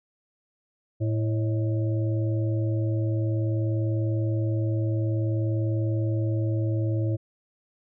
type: harmonic tone with a mistuned harmonic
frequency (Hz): 110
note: A2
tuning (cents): 0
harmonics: 1 / 3 / 5 / 6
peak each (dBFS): -23 / -31 / -36 / -42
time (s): 1-7.17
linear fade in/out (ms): 20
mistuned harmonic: 6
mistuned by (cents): -79
effects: none